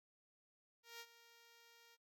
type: tone with ADSR envelope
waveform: 5% pulse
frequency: 466.2 Hz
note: A#4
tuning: in tune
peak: -38 dBFS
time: 0.83-1.97 s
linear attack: 170 ms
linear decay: 55 ms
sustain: -15 dB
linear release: 33 ms
effects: noise-tail reverb RT60 0.1 s tail -20 dB re dry